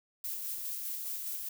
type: noise with tremolo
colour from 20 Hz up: violet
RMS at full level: -37 dBFS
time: 0.24-1.49 s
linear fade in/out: 5 ms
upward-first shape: square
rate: 4.9 Hz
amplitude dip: 25%
effects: none